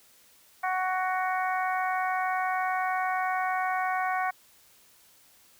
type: harmonic tone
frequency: 371.4 Hz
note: F#4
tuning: 7 cents sharp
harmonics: 2 / 3 / 4 / 5 / 6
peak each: -28 / -32 / -34 / -36 / -38 dBFS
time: 0.63-4.31 s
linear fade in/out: 10 ms
effects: white hiss -59 dBFS RMS until 5.59 s